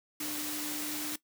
sine tone in noise, 300 Hz, D4, 37 cents sharp, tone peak -39 dBFS, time 0.2-1.16 s, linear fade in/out 5 ms, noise white, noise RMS -37 dBFS, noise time 0.2-1.16 s, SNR -5 dB, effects noise-tail reverb RT60 0.1 s tail -18 dB re dry + high-pass 100 Hz 12 dB/octave

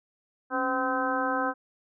harmonic tone with a mistuned harmonic, 257.2 Hz, C4, 30 cents flat, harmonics 1 / 2 / 3 / 4 / 5 / 6, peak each -32 / -32 / -32 / -32 / -32 / -32 dBFS, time 0.5-1.54 s, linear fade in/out 50 ms, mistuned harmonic 1, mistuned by +100 cents, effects none

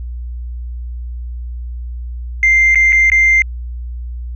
sine tone with dropouts, 2093 Hz, C7, in tune, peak -6 dBFS, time 2.43-3.42 s, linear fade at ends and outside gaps 1 ms, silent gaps 2.747-2.756 / 2.923-2.928 / 3.1-3.118 s, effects tanh soft clip ceiling -4 dBFS + added 60 Hz sine -22 dBFS peak until 4.35 s

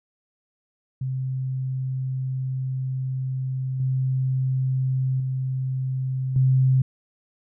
sine tone with level steps, 130.81 Hz, C3, in tune, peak -24 / -20 / -23 / -15 dBFS, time 1.01-6.82 s, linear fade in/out 5 ms, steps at 3.8 / 5.2 / 6.36 s, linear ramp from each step 2 ms, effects none

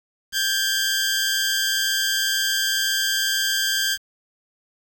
15% pulse tone pair together, 1583 / 1705 Hz, G6 / G#6, +17 / +45 cents, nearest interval minor second, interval 128 cents, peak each -14 / -22 dBFS, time 0.32-3.98 s, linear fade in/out 50 ms, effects 7-bit

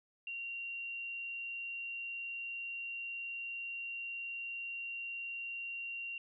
sine tone, 2759 Hz, F7, 22 cents flat, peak -39 dBFS, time 0.27-6.18 s, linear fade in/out 2 ms, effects none

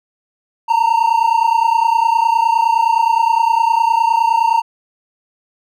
triangle tone pair together, 902.6 / 932.3 Hz, A5 / A#5, +44 / 0 cents, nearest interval minor second, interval 56 cents, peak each -12 dBFS, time 0.68-4.62 s, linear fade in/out 20 ms, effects none

